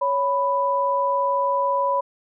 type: tone pair together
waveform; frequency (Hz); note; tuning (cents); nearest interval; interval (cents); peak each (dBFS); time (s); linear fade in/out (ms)
sine; 557 / 990.9; C#5 / B5; +8 / +5; minor seventh; 997; -23 / -20; 0.01-2.01; 10
effects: none